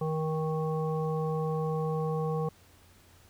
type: harmonic tone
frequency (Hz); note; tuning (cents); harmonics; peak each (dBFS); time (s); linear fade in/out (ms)
157.4; D#3; +20; 1 / 3 / 5 / 7; -30 / -32 / -39 / -40; 0.01-2.49; 5
effects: added 89 Hz sine -60 dBFS peak until 3.29 s + pink hiss -60 dBFS RMS until 3.29 s